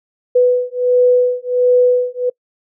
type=beating tone pair; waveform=sine; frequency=495.3 / 496.7 Hz; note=B4 / B4; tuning=+5 / +10 cents; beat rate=1.4 Hz; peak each=-13 dBFS; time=0.35-2.3 s; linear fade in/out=10 ms; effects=noise-tail reverb RT60 0.1 s tail -26 dB re dry